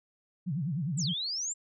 sine tone with vibrato, 155.56 Hz, D#3, in tune, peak -29 dBFS, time 0.46-1.14 s, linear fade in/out 20 ms, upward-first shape sine, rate 9.8 Hz, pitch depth 300 cents each way
sine exponential two-way sweep, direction down then up, 8372 to 3091 to 7600 Hz, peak -31 dBFS, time 0.97-1.54 s, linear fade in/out 20 ms, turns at 1.1 s
effects none

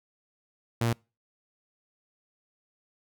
sawtooth tone, 116.54 Hz, A#2, in tune, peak -20 dBFS, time 0.81-0.93 s, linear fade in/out 5 ms, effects noise-tail reverb RT60 0.3 s tail -26 dB re dry

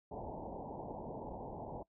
white low-pass noise, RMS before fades -45 dBFS, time 0.11-1.83 s, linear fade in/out 5 ms, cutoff 930 Hz, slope 96 dB/octave, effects noise-tail reverb RT60 0.1 s tail -22 dB re dry

